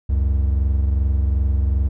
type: tone pair together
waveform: triangle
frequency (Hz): 67.57 / 90.2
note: C#2 / F#2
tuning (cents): -44 / -44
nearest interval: perfect fourth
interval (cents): 500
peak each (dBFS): -14 / -22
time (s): 0.09-1.89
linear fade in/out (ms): 10
effects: none